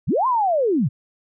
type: linear two-way sweep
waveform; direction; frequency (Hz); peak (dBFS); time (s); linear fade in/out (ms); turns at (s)
sine; up then down; 69.7 to 1063 to 101.9; -16; 0.07-0.89; 20; 0.27
effects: none